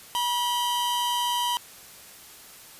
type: tone pair together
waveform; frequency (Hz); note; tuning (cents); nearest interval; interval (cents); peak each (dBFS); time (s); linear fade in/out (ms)
45% pulse; 968 / 3102; B5 / G7; -35 / -19; octave + minor sixth; 2016; -25 / -29; 0.15-1.57; 0
effects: white hiss -47 dBFS RMS until 2.79 s + resampled to 32000 Hz